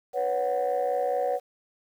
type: chord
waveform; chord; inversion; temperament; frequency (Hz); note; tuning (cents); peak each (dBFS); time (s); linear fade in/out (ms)
sine; B suspended second; none; equal with one note detuned; 493.9 / 558.5 / 740; B4 / C#5 / F#5; 0 / +13 / 0; -27; 0.13-1.4; 50
effects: tanh soft clip ceiling -18 dBFS + 9-bit